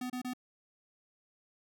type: tone bursts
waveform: square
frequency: 250.9 Hz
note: B3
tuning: 28 cents sharp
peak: -36 dBFS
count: 3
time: 0.01-0.335 s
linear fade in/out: 5 ms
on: 89 ms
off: 29 ms
effects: none